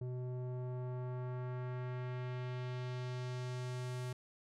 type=tone with low-pass filter sweep; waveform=square; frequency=125.5 Hz; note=B2; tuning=28 cents sharp; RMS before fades=-41 dBFS; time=0.01-4.13 s; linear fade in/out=5 ms; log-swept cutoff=440 to 11000 Hz; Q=0.98; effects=none